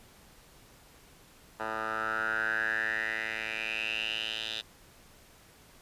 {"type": "tone with band-pass filter sweep", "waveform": "10% pulse", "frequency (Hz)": 110, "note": "A2", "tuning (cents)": 0, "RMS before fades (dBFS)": -33, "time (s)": [1.59, 4.62], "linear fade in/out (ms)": 20, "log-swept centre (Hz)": [1100, 3500], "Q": 7.3, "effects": ["pink hiss -57 dBFS RMS until 5.81 s", "resampled to 32000 Hz"]}